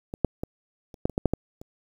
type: clicks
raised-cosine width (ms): 2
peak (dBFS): -20 / -6 / -16 / -30 / -8 / -22 / -11 / -6 / -10 / -28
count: 10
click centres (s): 0.139 / 0.247 / 0.435 / 0.942 / 1.055 / 1.097 / 1.179 / 1.257 / 1.336 / 1.615
effects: 8-bit